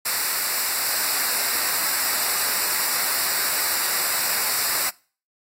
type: noise with comb filter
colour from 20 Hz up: white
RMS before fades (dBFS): -23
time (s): 0.05-4.9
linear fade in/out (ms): 10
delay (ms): 0.31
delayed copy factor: -0.8
effects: noise-tail reverb RT60 0.4 s tail -23 dB re dry + AAC 48 kbps